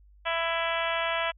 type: harmonic tone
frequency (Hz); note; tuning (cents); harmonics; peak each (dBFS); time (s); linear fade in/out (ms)
332.1; E4; +13; 2 / 3 / 4 / 5 / 6 / 7 / 8 / 9 / 10; -31 / -33 / -34 / -35 / -36 / -36 / -37 / -38 / -38; 0.25-1.32; 20
effects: added 50 Hz sine -53 dBFS peak until 1.37 s